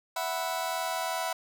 sawtooth chord, E suspended second, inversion none, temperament just, 659.3 / 741.7 / 988.9 Hz, E5 / F#5 / B5, 0 / +4 / +2 cents, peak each -30 dBFS, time 0.16-1.33 s, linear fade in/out 5 ms, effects none

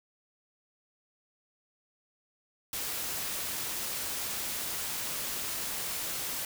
white noise, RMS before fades -35 dBFS, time 2.73-6.45 s, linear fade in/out 2 ms, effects none

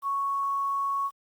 sine tone with quantisation, 1108.7 Hz, C#6, in tune, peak -25 dBFS, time 0.02-1.11 s, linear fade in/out 50 ms, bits 9, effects Opus 24 kbps

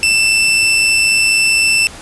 sawtooth tone with amplitude modulation, 2665 Hz, E7, 18 cents sharp, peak -5 dBFS, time 0.03-1.87 s, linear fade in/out 0 ms, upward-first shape sine, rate 104 Hz, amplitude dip 30%, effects pink hiss -33 dBFS RMS until 2.01 s + resampled to 24000 Hz

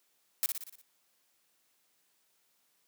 blue noise with echo, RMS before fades -28 dBFS, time 0.43-0.46 s, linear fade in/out 0 ms, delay 59 ms, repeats 6, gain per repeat -5 dB, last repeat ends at 0.814 s, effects white hiss -73 dBFS RMS until 2.87 s + high-pass 150 Hz 12 dB/octave

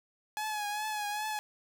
sawtooth tone with vibrato, 843 Hz, G#5, 26 cents sharp, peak -29 dBFS, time 0.37-1.39 s, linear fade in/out 0 ms, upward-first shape triangle, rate 2.5 Hz, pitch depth 50 cents each way, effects none

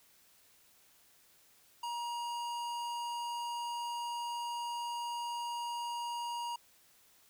sine tone with hard clipping, 949 Hz, A#5, 31 cents sharp, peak -38 dBFS, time 1.83-6.56 s, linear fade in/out 5 ms, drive 17 dB, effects white hiss -65 dBFS RMS until 7.29 s

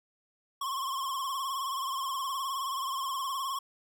square tone with vibrato, 1078 Hz, C#6, 49 cents flat, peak -32 dBFS, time 0.61-3.59 s, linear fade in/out 5 ms, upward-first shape triangle, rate 19 Hz, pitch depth 91 cents each way, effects none

